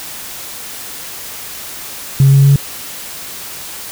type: tone with pitch steps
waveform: sine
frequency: 136.4 / 138.06 / 139.75 Hz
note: C#3 / C#3 / C#3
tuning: -28 / -7 / +14 cents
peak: -3 dBFS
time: 2.2-2.56 s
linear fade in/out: 2 ms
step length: 120 ms
effects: tanh soft clip ceiling -1 dBFS + white hiss -28 dBFS RMS until 3.91 s